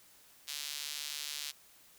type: tone with high-pass filter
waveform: sawtooth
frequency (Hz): 146.83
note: D3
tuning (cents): 0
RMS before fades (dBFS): -41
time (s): 0.47-1.52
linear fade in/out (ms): 20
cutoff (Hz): 3800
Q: 1.3
effects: white hiss -61 dBFS RMS until 1.98 s